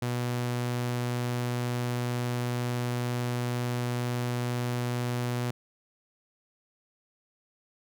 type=tone; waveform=sawtooth; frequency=122.1 Hz; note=B2; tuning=19 cents flat; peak=-24 dBFS; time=0.02-5.51 s; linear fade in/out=5 ms; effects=none